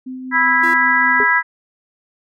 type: tone with tremolo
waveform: sine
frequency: 257.5 Hz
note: C4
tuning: 28 cents flat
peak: -25 dBFS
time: 0.06-1.24 s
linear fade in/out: 10 ms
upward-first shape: sine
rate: 5.2 Hz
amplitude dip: 25%
type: harmonic tone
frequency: 328.6 Hz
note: E4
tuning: 5 cents flat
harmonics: 3 / 4 / 5 / 6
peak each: -18 / -21 / -15 / -16 dBFS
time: 0.31-1.43 s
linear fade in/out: 50 ms
type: tone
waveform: 45% pulse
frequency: 340 Hz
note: F4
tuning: 46 cents flat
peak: -25 dBFS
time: 0.63-0.74 s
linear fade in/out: 5 ms
type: tone with exponential decay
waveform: sine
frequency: 415.3 Hz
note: G#4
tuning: in tune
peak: -16 dBFS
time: 1.2-1.34 s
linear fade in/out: 0 ms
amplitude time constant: 29 ms
effects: none